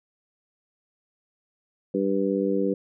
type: harmonic tone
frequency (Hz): 97.7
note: G2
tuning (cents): -5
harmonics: 2 / 3 / 4 / 5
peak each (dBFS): -27 / -27 / -27 / -27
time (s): 1.94-2.74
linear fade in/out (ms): 5
effects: none